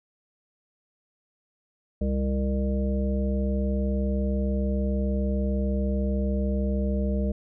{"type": "harmonic tone with a mistuned harmonic", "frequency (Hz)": 66.7, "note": "C2", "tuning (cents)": 34, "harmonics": [1, 3, 5, 7, 9], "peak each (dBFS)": [-25, -27, -39, -35, -35], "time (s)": [2.01, 7.32], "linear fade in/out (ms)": 5, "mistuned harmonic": 7, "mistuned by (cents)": -26, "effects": []}